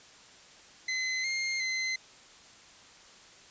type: tone with pitch steps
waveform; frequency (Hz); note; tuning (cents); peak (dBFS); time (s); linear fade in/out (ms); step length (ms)
sawtooth; 2043 / 2122 / 2058; C7 / C7 / C7; -42 / +24 / -29; -26; 0.88-1.96; 5; 360
effects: white hiss -54 dBFS RMS until 3.5 s + resampled to 16000 Hz

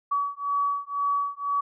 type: beating tone pair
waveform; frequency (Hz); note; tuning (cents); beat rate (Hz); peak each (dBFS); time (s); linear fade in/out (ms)
sine; 1136 / 1138; C#6 / C#6; +42 / +45; 2; -27; 0.11-1.61; 10
effects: none

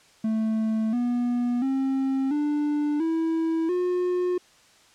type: tone with pitch steps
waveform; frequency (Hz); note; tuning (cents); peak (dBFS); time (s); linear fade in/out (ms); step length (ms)
triangle; 220 / 242.7 / 267.7 / 295.4 / 325.8 / 359.5; A3 / B3 / C4 / D4 / E4 / F#4; 0 / -30 / +40 / +10 / -20 / -50; -20; 0.24-4.38; 5; 690
effects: white hiss -56 dBFS RMS until 4.94 s + low-pass 7000 Hz 12 dB/octave

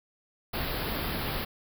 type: band-stop noise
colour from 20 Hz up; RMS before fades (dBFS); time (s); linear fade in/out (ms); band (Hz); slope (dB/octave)
pink; -32; 0.53-1.45; 10; 5000 to 11000; 96
effects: none

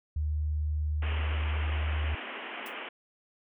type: tone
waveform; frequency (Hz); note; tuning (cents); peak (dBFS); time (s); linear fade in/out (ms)
sine; 75.8; D#2; -45; -27; 0.16-2.15; 5
type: band-pass noise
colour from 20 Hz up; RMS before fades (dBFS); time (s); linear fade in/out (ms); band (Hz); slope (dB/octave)
white; -40; 1.02-2.89; 5; 210 to 3100; 96
type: noise with exponential decay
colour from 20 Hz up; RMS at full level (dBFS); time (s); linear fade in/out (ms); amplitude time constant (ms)
blue; -44; 2.66-2.76; 1; 20
effects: none

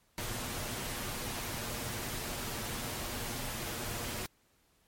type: noise with comb filter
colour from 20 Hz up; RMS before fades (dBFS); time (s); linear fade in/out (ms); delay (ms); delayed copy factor
pink; -38; 0.18-4.26; 0; 8.4; +0.5
effects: pink hiss -70 dBFS RMS until 4.87 s + MP3 64 kbps

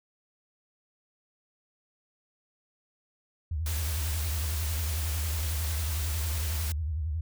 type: tone with vibrato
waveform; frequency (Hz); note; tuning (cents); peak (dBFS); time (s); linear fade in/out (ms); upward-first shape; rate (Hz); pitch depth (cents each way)
sine; 77.78; D#2; 0; -28; 3.51-7.21; 5; sine; 11; 150
type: noise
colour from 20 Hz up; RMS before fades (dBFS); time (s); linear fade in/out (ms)
white; -37; 3.66-6.72; 2
effects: none

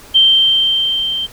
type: tone with level ramp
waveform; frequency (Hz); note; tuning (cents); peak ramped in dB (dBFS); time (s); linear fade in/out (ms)
sine; 3136; G7; 0; -5 to -17; 0.14-1.27; 20
effects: pink hiss -39 dBFS RMS until 1.32 s

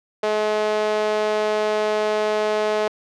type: tone with high-pass filter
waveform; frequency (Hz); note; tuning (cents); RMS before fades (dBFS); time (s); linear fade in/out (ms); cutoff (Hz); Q
sawtooth; 213.1; G#3; +45; -21; 0.23-2.88; 5; 520; 3.8
effects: low-pass 5000 Hz 12 dB/octave

